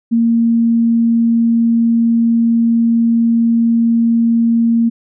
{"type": "tone", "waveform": "sine", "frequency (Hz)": 231.1, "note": "A#3", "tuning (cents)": -15, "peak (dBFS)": -9, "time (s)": [0.11, 4.9], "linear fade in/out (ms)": 20, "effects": []}